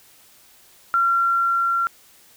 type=tone with level ramp; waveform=sine; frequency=1370 Hz; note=F6; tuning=34 cents flat; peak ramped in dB=-15 to -18 dBFS; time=0.94-1.87 s; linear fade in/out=0 ms; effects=white hiss -52 dBFS RMS until 2.36 s